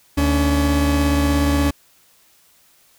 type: tone pair together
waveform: 40% pulse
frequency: 75 / 283.2 Hz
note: D2 / C#4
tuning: +37 / +37 cents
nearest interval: octave + major seventh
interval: 2300 cents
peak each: -17 dBFS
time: 0.17-1.71 s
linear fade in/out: 10 ms
effects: white hiss -55 dBFS RMS until 2.98 s